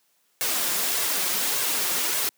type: noise with flanger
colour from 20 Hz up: white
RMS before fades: -25 dBFS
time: 0.41-2.29 s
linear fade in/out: 0 ms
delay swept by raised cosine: 1.8 to 5.7 ms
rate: 1.7 Hz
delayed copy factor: +0.5
effects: white hiss -67 dBFS RMS until 2.37 s + high-pass 200 Hz 12 dB/octave